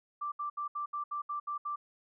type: tone bursts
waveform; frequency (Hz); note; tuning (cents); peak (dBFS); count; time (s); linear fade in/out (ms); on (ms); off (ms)
sine; 1174.7; D6; 0; -33; 9; 0.21-1.76; 10; 110; 70
effects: none